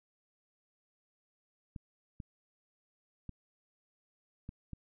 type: clicks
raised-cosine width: 5 ms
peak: -30 dBFS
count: 5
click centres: 1.762 / 2.202 / 3.293 / 4.491 / 4.733 s
effects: none